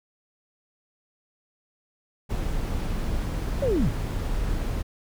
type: noise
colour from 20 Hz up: brown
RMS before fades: -27 dBFS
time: 2.29-4.83 s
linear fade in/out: 20 ms
type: linear sweep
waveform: sine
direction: down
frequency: 584 to 110 Hz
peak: -21 dBFS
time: 3.62-3.89 s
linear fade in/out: 5 ms
effects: none